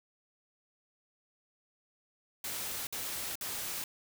white noise bursts, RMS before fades -38 dBFS, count 3, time 2.44-3.84 s, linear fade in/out 2 ms, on 430 ms, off 55 ms, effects none

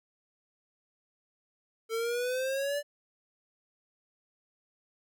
square exponential sweep, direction up, 445.3 to 587.3 Hz, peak -30 dBFS, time 1.89-2.83 s, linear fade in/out 50 ms, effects none

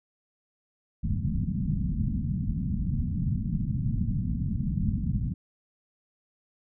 white low-pass noise, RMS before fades -28 dBFS, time 1.03-5.34 s, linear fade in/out 10 ms, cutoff 220 Hz, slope 48 dB/octave, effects none

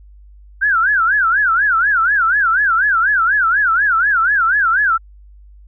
sine tone with vibrato, 1499 Hz, F#6, 22 cents sharp, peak -11 dBFS, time 0.61-4.98 s, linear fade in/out 20 ms, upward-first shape sine, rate 4.1 Hz, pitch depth 230 cents each way, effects added 50 Hz sine -39 dBFS peak until 5.67 s

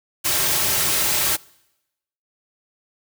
white noise with comb filter, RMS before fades -20 dBFS, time 0.24-1.37 s, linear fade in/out 20 ms, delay 4.1 ms, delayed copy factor -0.5, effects noise-tail reverb RT60 0.9 s tail -24 dB re dry

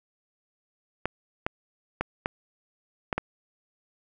clicks, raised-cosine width 0.5 ms, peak -11 dBFS, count 6, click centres 1.056 / 1.465 / 2.01 / 2.259 / 3.128 / 3.18 s, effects none

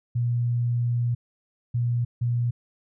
sine tone bursts at uneven times, 120 Hz, B2, 49 cents flat, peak -21 dBFS, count 3, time 0.15-1.15 / 1.74-2.05 / 2.21-2.51 s, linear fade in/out 10 ms, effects none

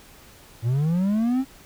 triangle linear sweep, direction up, 110 to 271.7 Hz, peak -17 dBFS, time 0.62-1.45 s, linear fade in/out 50 ms, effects pink hiss -49 dBFS RMS until 1.65 s

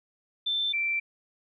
sine tone pair in turn, 3548 / 2344 Hz, A7 / D7, +14 / -4 cents, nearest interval perfect fifth, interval 718 cents, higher first, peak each -25 dBFS, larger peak neither, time 0.46-0.73 / 0.73-1 s, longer neither, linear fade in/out 10 ms, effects none

